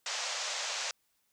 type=band-pass noise; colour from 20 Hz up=white; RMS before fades=-36 dBFS; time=0.06-0.91 s; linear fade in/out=2 ms; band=510 to 7100 Hz; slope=48 dB/octave; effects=white hiss -75 dBFS RMS until 1.32 s